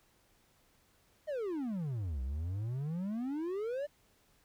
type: exponential two-way sweep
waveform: triangle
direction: down then up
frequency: 639 to 62 to 602 Hz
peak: -32 dBFS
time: 1.27-3.87 s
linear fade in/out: 20 ms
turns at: 2.22 s
effects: pink hiss -69 dBFS RMS until 4.44 s